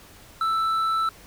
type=tone with hard clipping; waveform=sine; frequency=1322 Hz; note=E6; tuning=5 cents sharp; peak=-22 dBFS; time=0.41-1.09 s; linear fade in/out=2 ms; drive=4 dB; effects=pink hiss -49 dBFS RMS until 1.26 s